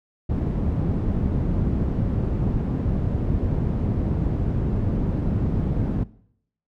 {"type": "low-pass noise", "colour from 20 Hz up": "white", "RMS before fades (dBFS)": -23, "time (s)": [0.29, 6.04], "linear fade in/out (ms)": 10, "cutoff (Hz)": 170, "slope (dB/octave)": 12, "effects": ["noise-tail reverb RT60 0.7 s tail -20 dB re dry"]}